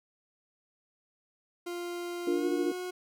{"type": "tone with pitch glide", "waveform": "40% pulse", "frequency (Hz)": [349.2, 363], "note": ["F4", "F#4"], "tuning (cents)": [0, -33], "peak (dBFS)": -34, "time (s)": [1.66, 2.91], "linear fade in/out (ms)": 10, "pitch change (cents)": 67, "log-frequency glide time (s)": [2.31, 2.48]}
{"type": "chord", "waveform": "sine", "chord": "Bb major", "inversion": "first", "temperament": "equal", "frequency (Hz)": [293.7, 349.2, 466.2], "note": ["D4", "F4", "Bb4"], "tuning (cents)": [0, 0, 0], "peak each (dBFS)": [-31, -30, -36], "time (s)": [2.27, 2.72], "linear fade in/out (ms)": 5}
{"effects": []}